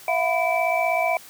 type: tone cluster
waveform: sine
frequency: 662 / 718 / 998 / 2317 Hz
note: E5 / F5 / B5 / D7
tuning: +7 / +48 / +18 / -24 cents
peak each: -23 / -24 / -29 / -25 dBFS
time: 0.08-1.17 s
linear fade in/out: 2 ms
effects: white hiss -45 dBFS RMS until 1.29 s + high-pass 100 Hz 12 dB/octave